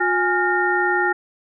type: tone cluster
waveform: sine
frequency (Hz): 358.5 / 828 / 1407 / 1832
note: F4 / G#5 / F6 / A#6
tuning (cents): +45 / -5 / +12 / -31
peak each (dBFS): -22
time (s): 0-1.13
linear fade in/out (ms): 10
effects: none